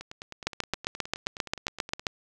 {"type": "two click trains", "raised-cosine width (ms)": 0.2, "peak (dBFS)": [-9, -22], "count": [13, 20], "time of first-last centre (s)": [[0.47, 2.068], [0.01, 1.995]], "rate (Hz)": [7.51, 9.57], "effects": []}